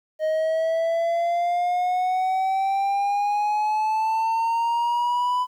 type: exponential sweep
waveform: triangle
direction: up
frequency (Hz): 622.3 to 1001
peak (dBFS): -18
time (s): 0.19-5.47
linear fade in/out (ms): 50
effects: 10-bit